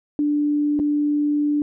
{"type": "tone with dropouts", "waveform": "sine", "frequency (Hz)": 294.2, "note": "D4", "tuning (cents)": 3, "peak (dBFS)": -17, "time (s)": [0.19, 1.62], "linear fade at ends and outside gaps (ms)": 1, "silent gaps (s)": [0.792, 0.798], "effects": []}